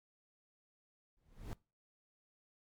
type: noise with exponential growth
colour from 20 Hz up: brown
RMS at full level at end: -39 dBFS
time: 1.17-1.53 s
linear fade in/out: 0 ms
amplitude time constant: 77 ms
effects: noise-tail reverb RT60 0.3 s tail -22 dB re dry + MP3 96 kbps